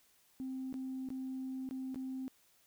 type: tone with dropouts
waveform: sine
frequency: 261.6 Hz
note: C4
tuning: in tune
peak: -37 dBFS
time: 0.4-2.28 s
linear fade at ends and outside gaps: 0 ms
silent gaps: 0.727-0.741 / 1.088-1.103 / 1.69-1.71 / 1.945-1.958 s
effects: tanh soft clip ceiling -34 dBFS + white hiss -69 dBFS RMS until 2.66 s